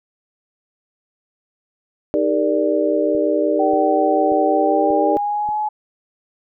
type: chord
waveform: sine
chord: Eb major seventh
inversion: none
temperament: equal with one note detuned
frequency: 311.1 / 400.7 / 466.2 / 587.3 Hz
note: Eb4 / G4 / Bb4 / D5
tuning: 0 / +38 / 0 / 0 cents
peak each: -20 / -21 / -22 / -19 dBFS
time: 2.14-5.17 s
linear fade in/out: 0 ms
type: click train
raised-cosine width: 3 ms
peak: -26 dBFS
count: 5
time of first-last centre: 3.15-5.489 s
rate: 1.71 Hz
type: tone with pitch glide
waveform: sine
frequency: 765 to 848.8 Hz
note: G5 to G#5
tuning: -42 to +38 cents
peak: -18 dBFS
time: 3.59-5.69 s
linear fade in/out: 10 ms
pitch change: +180 cents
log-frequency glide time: 4.45-5.58 s
effects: none